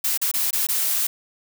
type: noise with dropouts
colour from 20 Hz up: blue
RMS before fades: -22 dBFS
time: 0.04-1.07 s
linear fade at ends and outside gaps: 5 ms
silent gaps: 0.176-0.215 / 0.315-0.338 / 0.508-0.529 / 0.669-0.687 s
effects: none